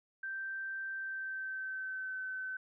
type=tone with pitch glide; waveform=sine; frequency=1565 to 1524.8 Hz; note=G6 to G6; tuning=-3 to -48 cents; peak=-37 dBFS; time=0.23-2.57 s; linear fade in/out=5 ms; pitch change=-45 cents; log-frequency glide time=0.92-2.19 s; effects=none